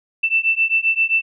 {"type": "beating tone pair", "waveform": "sine", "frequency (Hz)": [2662, 2669.6], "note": ["E7", "E7"], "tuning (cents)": [16, 21], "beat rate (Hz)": 7.6, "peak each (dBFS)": -18, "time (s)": [0.23, 1.22], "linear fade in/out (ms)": 10, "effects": []}